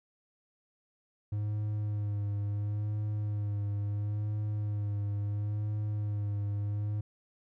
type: tone with vibrato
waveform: triangle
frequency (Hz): 103.83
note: G#2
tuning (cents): 0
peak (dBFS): -28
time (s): 1.32-7.01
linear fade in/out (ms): 5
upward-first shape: sine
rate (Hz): 0.73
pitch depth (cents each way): 30
effects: none